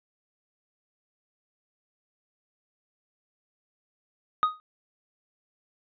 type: tone with exponential decay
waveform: triangle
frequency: 1247 Hz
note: D#6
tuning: 3 cents sharp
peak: -14 dBFS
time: 4.43-4.6 s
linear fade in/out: 0 ms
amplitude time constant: 36 ms
effects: resampled to 11025 Hz